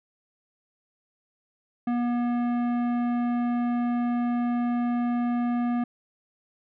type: tone with tanh clipping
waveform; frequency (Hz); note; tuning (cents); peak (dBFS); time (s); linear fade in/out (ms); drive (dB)
sine; 240.9; B3; -43; -25; 1.87-5.84; 5; 14
effects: none